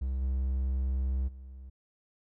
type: tone with level steps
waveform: triangle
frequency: 65.41 Hz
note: C2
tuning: in tune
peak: -27 / -25 / -41 dBFS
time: 0.01-1.7 s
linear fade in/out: 10 ms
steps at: 0.21 / 1.27 s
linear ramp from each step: 20 ms
effects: none